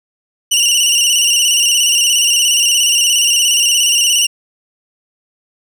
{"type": "tone with vibrato", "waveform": "20% pulse", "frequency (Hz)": 2878, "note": "F#7", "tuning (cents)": -49, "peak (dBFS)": -4, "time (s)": [0.51, 4.27], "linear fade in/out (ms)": 10, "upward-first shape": "square", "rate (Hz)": 17, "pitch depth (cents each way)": 52, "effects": []}